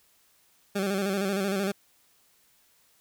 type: tone with vibrato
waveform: 20% pulse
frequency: 196 Hz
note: G3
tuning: in tune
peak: -21 dBFS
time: 0.75-1.72 s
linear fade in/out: 10 ms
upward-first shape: square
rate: 13 Hz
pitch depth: 53 cents each way
effects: white hiss -64 dBFS RMS until 3 s